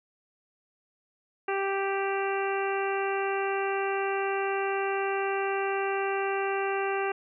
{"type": "harmonic tone", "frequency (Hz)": 392, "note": "G4", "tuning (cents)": 0, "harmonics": [1, 2, 3, 4, 5, 6, 7], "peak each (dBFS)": [-29, -32, -36, -36, -40, -40, -39], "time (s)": [1.48, 7.12], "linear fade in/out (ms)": 5, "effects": []}